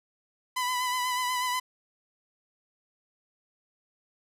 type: tone with vibrato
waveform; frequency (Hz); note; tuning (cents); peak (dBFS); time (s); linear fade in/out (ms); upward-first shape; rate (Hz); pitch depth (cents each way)
sawtooth; 1000; B5; +21; -23; 0.56-1.6; 10; sine; 8.2; 30
effects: resampled to 32000 Hz + 9-bit